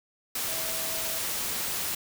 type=tone in noise; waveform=sine; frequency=650 Hz; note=E5; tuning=24 cents flat; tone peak=-41 dBFS; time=0.48-1.18 s; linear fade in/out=5 ms; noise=white; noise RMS=-31 dBFS; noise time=0.35-1.95 s; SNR=-13 dB; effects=none